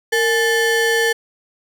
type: ring-modulated tone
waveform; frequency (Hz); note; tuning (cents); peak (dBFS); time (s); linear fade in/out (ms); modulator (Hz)
square; 650; E5; -24; -12; 0.12-1.13; 10; 1110
effects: none